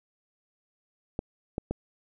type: clicks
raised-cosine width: 2 ms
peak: -16 dBFS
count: 3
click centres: 1.191 / 1.581 / 1.71 s
effects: none